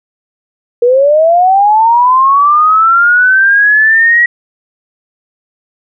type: linear sweep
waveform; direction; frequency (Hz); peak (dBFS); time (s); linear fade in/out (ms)
sine; up; 469.5 to 1923; -4; 0.82-4.26; 5
effects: none